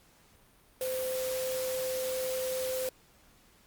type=tone in noise; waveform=sine; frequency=515 Hz; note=C5; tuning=28 cents flat; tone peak=-31 dBFS; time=0.81-2.89 s; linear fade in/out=2 ms; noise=white; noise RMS=-39 dBFS; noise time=0.81-2.89 s; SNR=+5 dB; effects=pink hiss -62 dBFS RMS until 3.66 s + Opus 48 kbps